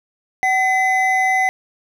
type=tone pair together; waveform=triangle; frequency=758 / 2024 Hz; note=F#5 / B6; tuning=+42 / +42 cents; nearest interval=octave + perfect fourth; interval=1700 cents; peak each=-15 dBFS; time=0.43-1.49 s; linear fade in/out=0 ms; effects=none